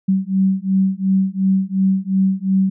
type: beating tone pair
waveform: sine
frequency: 190 / 192.8 Hz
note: F#3 / G3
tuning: +46 / -28 cents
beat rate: 2.8 Hz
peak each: -17 dBFS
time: 0.08-2.7 s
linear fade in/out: 10 ms
effects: none